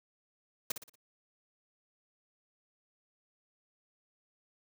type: noise with echo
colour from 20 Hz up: white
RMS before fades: -32 dBFS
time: 0.7-0.72 s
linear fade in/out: 5 ms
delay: 59 ms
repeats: 4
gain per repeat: -8 dB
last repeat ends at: 0.956 s
effects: none